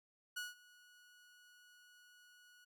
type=tone with ADSR envelope; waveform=sawtooth; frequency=1462 Hz; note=F#6; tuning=21 cents flat; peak=-36 dBFS; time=0.36-2.65 s; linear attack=13 ms; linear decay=170 ms; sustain=-23 dB; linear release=12 ms; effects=none